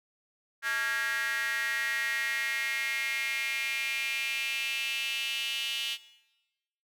square tone with high-pass filter sweep, 126 Hz, B2, 35 cents sharp, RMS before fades -32 dBFS, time 0.62-5.98 s, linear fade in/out 50 ms, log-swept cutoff 1600 to 3000 Hz, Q 5.8, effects noise-tail reverb RT60 1.0 s tail -17 dB re dry

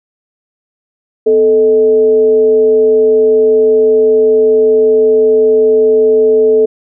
sine tone with frequency modulation, 437.4 Hz, A4, 10 cents flat, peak -5 dBFS, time 1.26-6.66 s, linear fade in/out 10 ms, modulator 186 Hz, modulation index 0.32, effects none

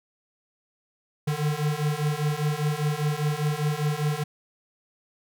square beating tone pair, 146.83 / 151.83 Hz, D3 / D#3, 0 / -42 cents, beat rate 5 Hz, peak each -28 / -27 dBFS, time 1.27-4.24 s, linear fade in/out 10 ms, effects none

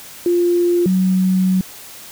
sine tone pair in turn, 349.2 / 186.48 Hz, F4 / F#3, 0 / +14 cents, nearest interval major seventh, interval 1086 cents, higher first, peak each -12 dBFS, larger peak neither, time 0.26-0.86 / 0.86-1.61 s, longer second, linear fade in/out 2 ms, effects white hiss -37 dBFS RMS until 2.11 s

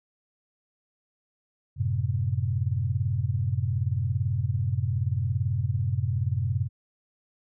sine chord, F# diminished, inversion none, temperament equal, 92.5 / 110 / 130.81 Hz, F#2 / A2 / C3, 0 / 0 / 0 cents, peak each -28 dBFS, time 1.76-6.69 s, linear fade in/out 50 ms, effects none

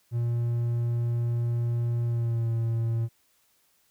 triangle tone with pitch glide, 118.4 to 114.83 Hz, A#2 to A#2, +27 to -26 cents, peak -22 dBFS, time 0.11-3.09 s, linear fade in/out 50 ms, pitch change -53 cents, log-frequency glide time 2.05-2.5 s, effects white hiss -67 dBFS RMS until 3.9 s

